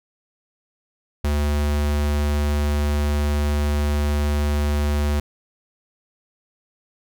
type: tone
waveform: square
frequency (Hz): 73.42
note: D2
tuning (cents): 0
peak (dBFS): -19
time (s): 1.24-5.2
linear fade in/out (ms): 5
effects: none